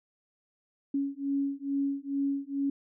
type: beating tone pair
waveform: sine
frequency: 277.1 / 279.4 Hz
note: C#4 / C#4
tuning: -1 / +14 cents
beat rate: 2.3 Hz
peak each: -31 dBFS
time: 0.94-2.7 s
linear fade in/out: 5 ms
effects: none